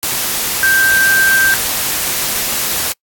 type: tone in noise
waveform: sine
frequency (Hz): 1570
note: G6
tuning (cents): +2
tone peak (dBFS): -9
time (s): 0.63-1.54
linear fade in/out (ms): 0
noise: white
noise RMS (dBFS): -17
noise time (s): 0.03-2.92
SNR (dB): +5
effects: noise-tail reverb RT60 0.1 s tail -26 dB re dry + AAC 64 kbps